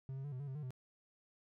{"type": "tone with pitch steps", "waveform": "triangle", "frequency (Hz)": [133.4, 135.1, 145, 127.2, 143, 132.4, 150.3, 127.7], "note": ["C3", "C#3", "D3", "C3", "D3", "C3", "D3", "C3"], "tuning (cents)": [34, -44, -22, -48, -46, 21, 40, -42], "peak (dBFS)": -39, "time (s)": [0.09, 0.706], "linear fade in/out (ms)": 0, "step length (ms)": 77, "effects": []}